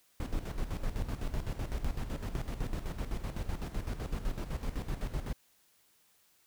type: noise with tremolo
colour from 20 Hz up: brown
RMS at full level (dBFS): -33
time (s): 0.2-5.33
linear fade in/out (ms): 2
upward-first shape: square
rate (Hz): 7.9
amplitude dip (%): 65
effects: white hiss -68 dBFS RMS until 6.46 s